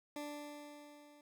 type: tone with level ramp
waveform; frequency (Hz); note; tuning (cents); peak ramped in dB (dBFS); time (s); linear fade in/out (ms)
20% pulse; 293.7; D4; 0; -36 to -55; 0.16-1.21; 2
effects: none